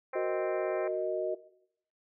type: harmonic tone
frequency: 261.6 Hz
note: C4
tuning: in tune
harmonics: 2 / 3 / 4 / 5 / 6 / 7 / 8 / 9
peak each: -38 / -42 / -44 / -46 / -48 / -49 / -50 / -51 dBFS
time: 0.13-0.88 s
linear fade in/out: 5 ms
type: chord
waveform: sine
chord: D# minor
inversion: first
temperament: equal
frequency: 370 / 466.2 / 622.3 Hz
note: F#4 / A#4 / D#5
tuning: 0 / 0 / 0 cents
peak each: -32 / -37 / -32 dBFS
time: 0.15-1.35 s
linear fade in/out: 10 ms
effects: noise-tail reverb RT60 0.7 s tail -17 dB re dry